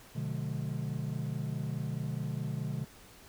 triangle chord, B diminished seventh, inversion none, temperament just, 123.47 / 148.16 / 177.8 / 213.4 Hz, B2 / D3 / F3 / Ab3, 0 / +16 / +31 / +47 cents, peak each -35 / -34 / -40 / -40 dBFS, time 0.15-2.85 s, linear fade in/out 10 ms, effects pink hiss -55 dBFS RMS until 3.28 s

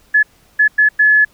sine tone bursts at uneven times, 1711 Hz, A6, 49 cents flat, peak -7 dBFS, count 4, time 0.14-0.23 / 0.59-0.68 / 0.78-0.89 / 0.99-1.25 s, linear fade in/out 10 ms, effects pink hiss -52 dBFS RMS until 1.33 s

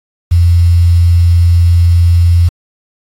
sine tone with quantisation, 86.1 Hz, F2, 24 cents flat, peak -4 dBFS, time 0.31-2.49 s, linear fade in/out 10 ms, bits 5, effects AAC 48 kbps

